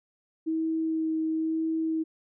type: tone with vibrato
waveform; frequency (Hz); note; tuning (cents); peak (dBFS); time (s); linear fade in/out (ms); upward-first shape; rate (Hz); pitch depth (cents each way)
sine; 320; D#4; +49; -25; 0.46-2.04; 20; sine; 1; 11
effects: none